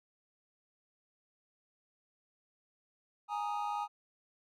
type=chord; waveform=triangle; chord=Ab suspended second; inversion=none; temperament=equal; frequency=830.6 / 932.3 / 1244.5 Hz; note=Ab5 / Bb5 / Eb6; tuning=0 / 0 / 0 cents; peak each=-34 / -38 / -38 dBFS; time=3.28-3.88 s; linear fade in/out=50 ms; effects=none